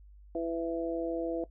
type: harmonic tone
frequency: 166.4 Hz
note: E3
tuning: 17 cents sharp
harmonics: 2 / 3 / 4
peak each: -33 / -35 / -36 dBFS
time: 0.35-1.44 s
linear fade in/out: 2 ms
effects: noise-tail reverb RT60 0.1 s tail -18 dB re dry + added 50 Hz sine -51 dBFS peak until 1.5 s